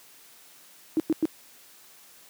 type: tone bursts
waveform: sine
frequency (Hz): 317.5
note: D#4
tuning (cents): +35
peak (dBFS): -19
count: 3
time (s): 0.97-1.254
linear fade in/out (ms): 0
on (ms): 28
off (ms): 100
effects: white hiss -53 dBFS RMS until 2.29 s + high-pass 150 Hz 12 dB/octave